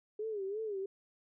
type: tone with vibrato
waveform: sine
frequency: 412.8 Hz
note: G#4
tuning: 10 cents flat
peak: -35 dBFS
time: 0.19-0.86 s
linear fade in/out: 5 ms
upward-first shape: sine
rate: 2.9 Hz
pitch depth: 130 cents each way
effects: none